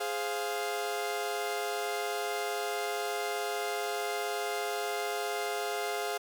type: chord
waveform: sawtooth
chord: F minor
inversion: first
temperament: equal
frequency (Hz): 415.3 / 523.3 / 698.5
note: Ab4 / C5 / F5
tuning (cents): 0 / 0 / 0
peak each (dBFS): -31 / -36 / -31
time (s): 0-6.18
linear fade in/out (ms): 10
effects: 9-bit